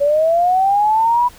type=linear sweep; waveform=sine; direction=up; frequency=561 to 987.8 Hz; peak=-11 dBFS; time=0-1.29 s; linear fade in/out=20 ms; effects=pink hiss -43 dBFS RMS until 1.38 s